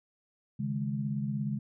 sine chord, C# suspended second, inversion none, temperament equal, 138.59 / 155.56 / 207.7 Hz, C#3 / D#3 / G#3, 0 / 0 / 0 cents, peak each -33 / -38 / -33 dBFS, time 0.59-1.59 s, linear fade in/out 10 ms, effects none

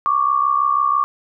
sine tone pair together, 1112 / 1178.1 Hz, C#6 / D6, +5 / +5 cents, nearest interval minor second, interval 100 cents, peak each -17 dBFS, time 0.06-1.04 s, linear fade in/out 0 ms, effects none

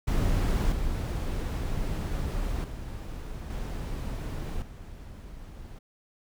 brown noise with level steps, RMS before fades -25 / -30 / -37 / -33 / -43 dBFS, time 0.07-5.79 s, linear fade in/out 10 ms, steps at 0.72 / 2.64 / 3.5 / 4.62 s, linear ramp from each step 2 ms, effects none

